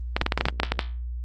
clicks, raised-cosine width 0.3 ms, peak -5 dBFS, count 12, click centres 0.165 / 0.214 / 0.264 / 0.322 / 0.376 / 0.41 / 0.455 / 0.485 / 0.6 / 0.633 / 0.72 / 0.792 s, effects added 60 Hz sine -29 dBFS peak until 1.24 s + Opus 24 kbps

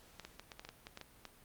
clicks, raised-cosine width 0.2 ms, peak -29 dBFS, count 11, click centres 0.197 / 0.25 / 0.396 / 0.518 / 0.595 / 0.65 / 0.69 / 0.869 / 0.974 / 1.013 / 1.253 s, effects pink hiss -62 dBFS RMS until 1.44 s + Opus 48 kbps

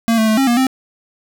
square tone with pitch steps, 228.9 / 220.3 / 217.8 / 269.7 / 238 / 261.8 Hz, A#3 / A3 / A3 / C#4 / A#3 / C4, -31 / +2 / -17 / -47 / +36 / +1 cents, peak -12 dBFS, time 0.08-0.668 s, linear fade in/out 0 ms, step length 98 ms, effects none

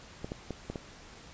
clicks, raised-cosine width 2 ms, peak -22 dBFS, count 5, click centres 0.245 / 0.319 / 0.507 / 0.7 / 0.758 s, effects pink hiss -51 dBFS RMS until 1.33 s + resampled to 16000 Hz

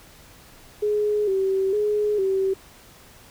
sine tone with vibrato, 401.5 Hz, G4, 41 cents sharp, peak -19 dBFS, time 0.82-2.54 s, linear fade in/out 10 ms, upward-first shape square, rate 1.1 Hz, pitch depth 74 cents each way, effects pink hiss -49 dBFS RMS until 3.3 s

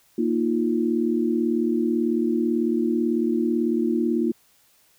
sine chord, Bb suspended fourth, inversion none, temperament equal, 233.1 / 311.1 / 349.2 Hz, Bb3 / Eb4 / F4, 0 / 0 / 0 cents, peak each -23 / -25 / -24 dBFS, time 0.18-4.32 s, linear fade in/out 5 ms, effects white hiss -60 dBFS RMS until 4.98 s

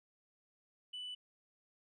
sine tone, 2981 Hz, F#7, 12 cents sharp, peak -40 dBFS, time 0.93-1.15 s, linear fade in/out 10 ms, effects tanh soft clip ceiling -40 dBFS

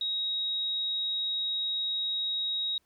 sine tone, 3793 Hz, A#7, 29 cents sharp, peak -28 dBFS, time 0.01-2.78 s, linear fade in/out 2 ms, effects pink hiss -72 dBFS RMS until 2.85 s

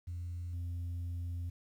sine tone with level steps, 87 Hz, F2, 6 cents flat, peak -36 / -33 dBFS, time 0.07-1.5 s, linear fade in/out 10 ms, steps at 0.53 s, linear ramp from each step 5 ms, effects tanh soft clip ceiling -35 dBFS + 11-bit

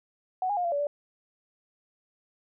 sine tone with pitch steps, 743 / 819 / 712 / 685 / 573 / 581 Hz, F#5 / G#5 / F5 / F5 / D5 / D5, +7 / -24 / +33 / -34 / -43 / -19 cents, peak -25 dBFS, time 0.42-0.87 s, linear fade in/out 2 ms, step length 75 ms, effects none

